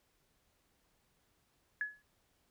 sine tone with exponential decay, 1696 Hz, G#6, 36 cents sharp, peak -30 dBFS, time 1.81-2.02 s, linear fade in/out 1 ms, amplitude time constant 44 ms, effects pink hiss -75 dBFS RMS until 2.5 s

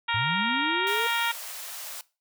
harmonic tone, 466.2 Hz, A#4, in tune, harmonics 2 / 3 / 4 / 5 / 6 / 7 / 8, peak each -29 / -31 / -32 / -33 / -34 / -34 / -35 dBFS, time 0.08-1.32 s, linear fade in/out 10 ms
sine linear sweep, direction up, 98 to 470 Hz, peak -30 dBFS, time 0.14-1.07 s, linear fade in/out 5 ms
white high-pass noise, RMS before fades -38 dBFS, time 0.87-2.01 s, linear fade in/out 0 ms, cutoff 530 Hz, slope 48 dB/octave
effects noise-tail reverb RT60 0.3 s tail -20 dB re dry

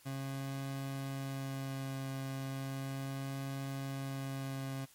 30% pulse tone with vibrato, 135.5 Hz, C#3, 39 cents flat, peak -35 dBFS, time 0.05-4.86 s, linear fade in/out 20 ms, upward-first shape sine, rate 0.35 Hz, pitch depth 12 cents each way, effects white hiss -62 dBFS RMS until 4.94 s + MP3 64 kbps

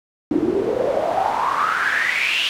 pink noise with band-pass filter sweep, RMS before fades -20 dBFS, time 0.31-2.49 s, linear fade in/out 0 ms, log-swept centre 290 to 3100 Hz, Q 7, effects none

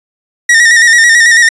45% pulse tone with vibrato, 1864.7 Hz, A#6, in tune, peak -3 dBFS, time 0.49-1.49 s, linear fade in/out 5 ms, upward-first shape square, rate 9.1 Hz, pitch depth 47 cents each way, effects resampled to 22050 Hz

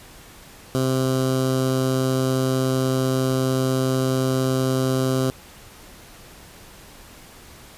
15% pulse tone with notch filter, 130.81 Hz, C3, in tune, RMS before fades -21 dBFS, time 0.75-5.3 s, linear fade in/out 0 ms, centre 2100 Hz, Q 1.1, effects pink hiss -45 dBFS RMS until 7.77 s + resampled to 32000 Hz

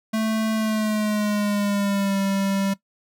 square tone with pitch glide, 220 to 196 Hz, A3 to G3, 0 to 0 cents, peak -21 dBFS, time 0.13-2.74 s, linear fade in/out 10 ms, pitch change -200 cents, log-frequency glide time 0.54-2.18 s, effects noise-tail reverb RT60 0.1 s tail -18 dB re dry

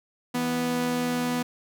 sawtooth tone pair together, 163.93 / 246.4 Hz, E3 / B3, -9 / -4 cents, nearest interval perfect fifth, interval 705 cents, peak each -30 / -21 dBFS, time 0.34-1.43 s, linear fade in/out 10 ms, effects none

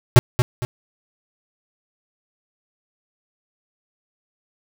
square tone with echo, 123.47 Hz, B2, in tune, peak -5 dBFS, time 0.16-0.19 s, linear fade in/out 0 ms, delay 230 ms, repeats 2, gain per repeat -9 dB, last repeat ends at 0.65 s, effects none

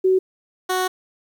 sine / 15% pulse tone pair in turn, 375.4 / 370 Hz, F#4 / F#4, +25 / 0 cents, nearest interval unison, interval 25 cents, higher first, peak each -13 dBFS, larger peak neither, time 0.04-0.19 / 0.69-0.88 s, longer second, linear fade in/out 10 ms, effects 9-bit

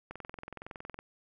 click train, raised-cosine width 0.5 ms, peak -27 dBFS, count 20, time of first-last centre 0.11-0.99 s, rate 21.6 Hz, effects none

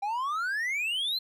triangle exponential sweep, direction up, 784 to 4199 Hz, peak -26 dBFS, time 0.02-1.19 s, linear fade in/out 10 ms, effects none

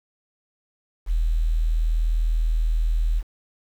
sine tone with quantisation, 40.27 Hz, E1, 40 cents flat, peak -18 dBFS, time 1.06-3.23 s, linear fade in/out 50 ms, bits 8, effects none

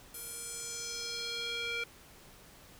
square tone with band-pass filter sweep, 468.7 Hz, A#4, 9 cents sharp, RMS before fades -39 dBFS, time 0.14-1.84 s, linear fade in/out 5 ms, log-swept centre 12000 to 2400 Hz, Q 2.4, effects pink hiss -56 dBFS RMS until 2.79 s

